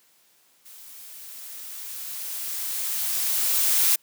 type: noise with level ramp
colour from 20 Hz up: blue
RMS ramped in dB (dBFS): -46 to -19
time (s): 0.65-3.96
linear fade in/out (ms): 10
effects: white hiss -61 dBFS RMS until 4.02 s + high-pass 150 Hz 12 dB/octave